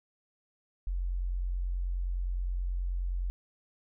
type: tone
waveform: sine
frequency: 44.76 Hz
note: F1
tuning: 43 cents sharp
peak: -29 dBFS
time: 0.87-3.3 s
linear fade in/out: 0 ms
effects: none